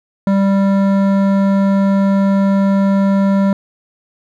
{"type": "tone with hard clipping", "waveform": "sine", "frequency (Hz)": 196.3, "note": "G3", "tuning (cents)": 3, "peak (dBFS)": -12, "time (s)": [0.27, 3.53], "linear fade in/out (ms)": 2, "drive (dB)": 13, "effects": []}